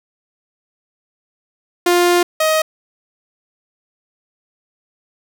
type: tone pair in turn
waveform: sawtooth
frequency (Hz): 351.7 / 629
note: F4 / D#5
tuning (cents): +12 / +19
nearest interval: minor seventh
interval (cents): 1007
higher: second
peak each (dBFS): -7 / -9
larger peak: first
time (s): 1.86-2.23 / 2.4-2.62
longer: first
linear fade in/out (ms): 5
effects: none